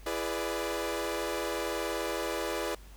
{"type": "chord", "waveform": "sawtooth", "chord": "E dominant seventh", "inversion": "none", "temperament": "equal with one note detuned", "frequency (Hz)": [336.2, 415.3, 493.9, 587.3], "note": ["E4", "G#4", "B4", "D5"], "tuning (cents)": [34, 0, 0, 0], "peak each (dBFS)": -33, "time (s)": [0.06, 2.75], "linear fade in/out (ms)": 5, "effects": ["added 50 Hz sine -48 dBFS peak until 2.96 s", "pink hiss -57 dBFS RMS until 2.96 s"]}